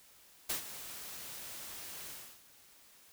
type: noise with ADSR envelope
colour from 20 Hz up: white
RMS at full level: -33 dBFS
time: 0.49-2.42 s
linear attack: 10 ms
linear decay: 110 ms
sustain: -13 dB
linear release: 320 ms
effects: white hiss -61 dBFS RMS until 3.12 s